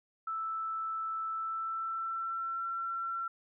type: tone with pitch glide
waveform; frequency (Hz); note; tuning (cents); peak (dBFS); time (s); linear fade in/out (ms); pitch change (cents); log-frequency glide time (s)
sine; 1318.5 to 1354; E6 to E6; 0 to +46; -33; 0.27-3.28; 5; +46; 1.31-2.64
effects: none